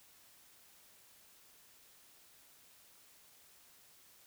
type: silence
effects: white hiss -63 dBFS RMS until 4.26 s